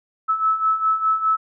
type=beating tone pair; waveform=sine; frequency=1300 / 1304.9 Hz; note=E6 / E6; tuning=-24 / -18 cents; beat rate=4.9 Hz; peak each=-23 / -18 dBFS; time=0.28-1.37 s; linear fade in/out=20 ms; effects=none